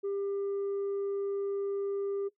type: tone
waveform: sine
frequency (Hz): 398.1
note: G4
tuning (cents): +27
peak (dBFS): -28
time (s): 0.03-2.29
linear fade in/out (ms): 20
effects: noise-tail reverb RT60 0.1 s tail -18 dB re dry + tanh soft clip ceiling -29 dBFS